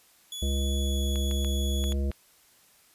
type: tone with pitch glide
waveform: sawtooth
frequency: 3407 to 3387 Hz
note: G#7 to G#7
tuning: +44 to +33 cents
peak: -32 dBFS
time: 0.32-1.93 s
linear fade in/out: 2 ms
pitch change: -11 cents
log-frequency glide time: 0.62-1.03 s
type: harmonic tone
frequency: 69.1 Hz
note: C#2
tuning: 5 cents flat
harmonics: 1 / 3 / 5 / 7 / 9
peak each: -25 / -35 / -39 / -42 / -44 dBFS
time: 0.42-2.11 s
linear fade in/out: 5 ms
type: clicks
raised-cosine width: 0.3 ms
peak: -25 dBFS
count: 6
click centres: 1.158 / 1.312 / 1.447 / 1.84 / 1.922 / 2.116 s
effects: white hiss -60 dBFS RMS until 2.94 s + resampled to 32000 Hz